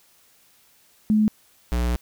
sine / square tone pair in turn, 214.3 / 60.14 Hz, A3 / B1, -45 / -45 cents, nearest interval octave + minor seventh, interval 2200 cents, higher first, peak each -15 / -21 dBFS, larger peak first, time 1.1-1.28 / 1.72-1.96 s, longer second, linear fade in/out 0 ms, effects white hiss -58 dBFS RMS until 2.01 s

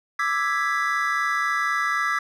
triangle chord, E dominant seventh, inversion third, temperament equal, 1174.7 / 1318.5 / 1661.2 / 1975.5 Hz, D6 / E6 / G#6 / B6, 0 / 0 / 0 / 0 cents, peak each -25 dBFS, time 0.19-2.19 s, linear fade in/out 5 ms, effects none

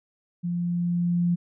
sine tone with level ramp, 174 Hz, F3, 6 cents flat, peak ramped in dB -25 to -19 dBFS, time 0.43-1.36 s, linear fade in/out 20 ms, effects none

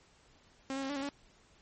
sawtooth tone with pitch steps, 268.3 / 272.7 / 268.8 / 287.1 / 272.1 / 283.3 Hz, C4 / C#4 / C4 / D4 / C#4 / C#4, +44 / -28 / +47 / -39 / -32 / +38 cents, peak -31 dBFS, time 0.7-1.09 s, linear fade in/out 0 ms, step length 65 ms, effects pink hiss -64 dBFS RMS until 1.61 s + MP3 32 kbps

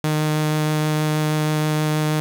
sawtooth tone with vibrato, 153.4 Hz, D#3, 24 cents flat, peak -14 dBFS, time 0.04-2.2 s, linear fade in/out 0 ms, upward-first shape triangle, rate 6.3 Hz, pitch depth 9 cents each way, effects 7-bit

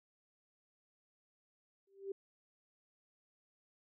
sine tone with exponential growth, 392 Hz, G4, in tune, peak -35 dBFS, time 1.87-2.12 s, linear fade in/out 5 ms, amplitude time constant 53 ms, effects none

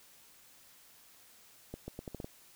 accelerating click train, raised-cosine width 2 ms, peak -27 dBFS, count 7, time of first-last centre 1.74-2.245 s, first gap 140 ms, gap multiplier 0.79, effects white hiss -60 dBFS RMS until 2.55 s

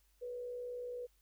sine tone with frequency modulation, 490 Hz, B4, 14 cents flat, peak -40 dBFS, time 0.21-1.07 s, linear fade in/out 20 ms, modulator 59.1 Hz, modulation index 0.27, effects added 50 Hz sine -70 dBFS peak until 1.21 s + white hiss -75 dBFS RMS until 1.21 s

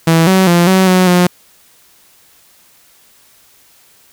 sawtooth tone with pitch steps, 164.1 / 188.8 / 172.8 / 188.5 / 184.1 / 178.4 Hz, E3 / F#3 / F3 / F#3 / F#3 / F3, -8 / +35 / -18 / +32 / -8 / +37 cents, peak -3 dBFS, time 0.07-1.27 s, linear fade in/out 5 ms, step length 200 ms, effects white hiss -48 dBFS RMS until 4.12 s

